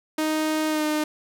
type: tone with pitch glide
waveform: sawtooth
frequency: 311.1 to 304.7 Hz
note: D#4 to D#4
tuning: 0 to -36 cents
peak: -18 dBFS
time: 0.18-1.04 s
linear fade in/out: 5 ms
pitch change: -36 cents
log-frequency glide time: 0.68-0.84 s
effects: none